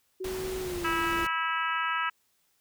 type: tone with pitch glide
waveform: sine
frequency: 374.1 to 339.1 Hz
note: F#4 to E4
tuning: +19 to +49 cents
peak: -32 dBFS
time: 0.2-1.25 s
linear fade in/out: 10 ms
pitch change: -170 cents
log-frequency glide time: 0.6-0.88 s
type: noise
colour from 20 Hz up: pink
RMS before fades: -39 dBFS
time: 0.24-1.27 s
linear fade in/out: 5 ms
type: harmonic tone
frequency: 325.9 Hz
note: E4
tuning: 20 cents flat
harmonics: 3 / 4 / 5 / 6 / 7 / 8 / 9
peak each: -34 / -30 / -33 / -38 / -41 / -37 / -40 dBFS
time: 0.84-2.1 s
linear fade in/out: 10 ms
effects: white hiss -71 dBFS RMS until 2.6 s